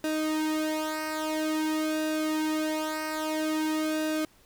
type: tone with flanger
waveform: sawtooth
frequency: 311.1 Hz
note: D#4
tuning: in tune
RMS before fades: -29 dBFS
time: 0.04-4.25 s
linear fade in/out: 2 ms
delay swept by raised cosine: 0.93 to 2.93 ms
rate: 0.5 Hz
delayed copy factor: -0.75
effects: pink hiss -60 dBFS RMS until 4.45 s